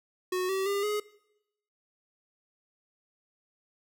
square tone with pitch steps, 367.2 / 383.7 / 400.9 / 418.9 Hz, F#4 / G4 / G4 / G#4, -13 / -37 / +39 / +15 cents, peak -28 dBFS, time 0.32-1 s, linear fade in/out 5 ms, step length 170 ms, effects noise-tail reverb RT60 0.8 s tail -20 dB re dry

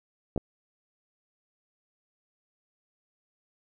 clicks, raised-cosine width 2 ms, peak -16 dBFS, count 2, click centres 0.362 / 0.377 s, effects none

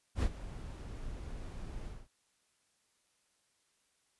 brown noise with ADSR envelope, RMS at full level -28 dBFS, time 0.15-2.08 s, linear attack 75 ms, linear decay 64 ms, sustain -15 dB, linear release 210 ms, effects white hiss -75 dBFS RMS until 4.19 s + resampled to 24000 Hz

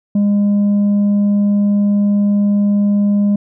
sine tone with tanh clipping, 203.8 Hz, G#3, 32 cents flat, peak -11 dBFS, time 0.15-3.36 s, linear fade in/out 5 ms, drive 3 dB, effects none

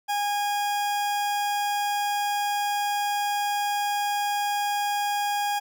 40% pulse tone, 820 Hz, G#5, 22 cents flat, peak -23 dBFS, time 0.08-5.6 s, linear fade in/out 20 ms, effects none

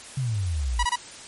sine exponential sweep, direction down, 138.59 to 51 Hz, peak -23 dBFS, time 0.17-0.85 s, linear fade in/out 5 ms
sawtooth tone bursts, 971 Hz, B5, 30 cents flat, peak -17 dBFS, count 3, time 0.79-0.958 s, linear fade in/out 5 ms, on 40 ms, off 24 ms
effects white hiss -42 dBFS RMS until 1.27 s + MP3 48 kbps

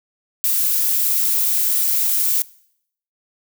violet noise, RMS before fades -18 dBFS, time 0.44-2.42 s, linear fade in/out 0 ms, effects noise-tail reverb RT60 0.7 s tail -22 dB re dry

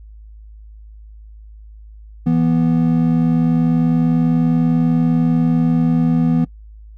triangle tone pair together, 164.81 / 245 Hz, E3 / B3, 0 / -14 cents, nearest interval perfect fifth, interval 686 cents, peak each -13 dBFS, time 2.26-6.45 s, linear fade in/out 10 ms, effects noise-tail reverb RT60 0.1 s tail -22 dB re dry + added 53 Hz sine -36 dBFS peak until 6.97 s

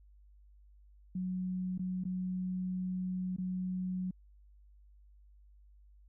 sine tone with dropouts, 183.9 Hz, F#3, 10 cents flat, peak -33 dBFS, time 1.15-4.11 s, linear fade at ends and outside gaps 5 ms, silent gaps 1.779-1.793 / 2.038-2.051 / 3.364-3.383 s, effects added 50 Hz sine -57 dBFS peak until 6.08 s

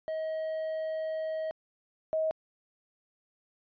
triangle / sine tone pair in turn, 634 / 634 Hz, D#5 / D#5, +32 / +32 cents, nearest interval unison, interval 0 cents, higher neither, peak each -29 / -26 dBFS, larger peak second, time 0.08-1.51 / 2.13-2.31 s, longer first, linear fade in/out 0 ms, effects resampled to 11025 Hz

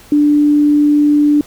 sine tone, 294.4 Hz, D4, 4 cents sharp, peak -7 dBFS, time 0.12-1.41 s, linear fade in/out 2 ms, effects pink hiss -41 dBFS RMS until 1.46 s

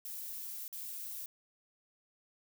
violet noise with dropouts, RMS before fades -43 dBFS, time 0.05-1.26 s, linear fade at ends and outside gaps 2 ms, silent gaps 0.68-0.727 s, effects none

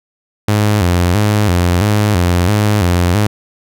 sawtooth tone with vibrato, 96.1 Hz, G2, 34 cents flat, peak -6 dBFS, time 0.48-3.27 s, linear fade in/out 5 ms, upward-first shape square, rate 1.5 Hz, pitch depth 150 cents each way, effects none

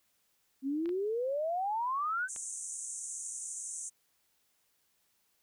sine exponential sweep, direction up, 260.3 to 1568 Hz, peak -30 dBFS, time 0.62-2.29 s, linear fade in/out 50 ms
clicks, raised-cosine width 0.3 ms, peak -33 dBFS, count 3, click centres 0.858 / 0.892 / 2.362 s
white band-pass noise, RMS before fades -41 dBFS, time 2.28-3.9 s, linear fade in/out 20 ms, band 6200 to 9400 Hz, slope 96 dB/octave
effects white hiss -74 dBFS RMS until 5.42 s

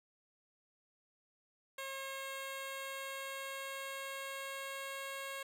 10% pulse tone with pitch glide, 540 to 545.6 Hz, C#5 to C#5, -45 to -28 cents, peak -33 dBFS, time 1.78-5.43 s, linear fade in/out 5 ms, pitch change +17 cents, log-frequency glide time 2.13-5.11 s, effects none

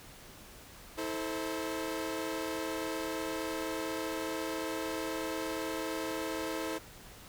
sawtooth chord, A minor, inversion second, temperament equal with one note detuned, 322.8 / 440 / 523.3 Hz, E4 / A4 / C5, -36 / 0 / 0 cents, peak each -33 / -36 / -36 dBFS, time 0.97-6.79 s, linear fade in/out 20 ms, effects pink hiss -52 dBFS RMS until 7.28 s

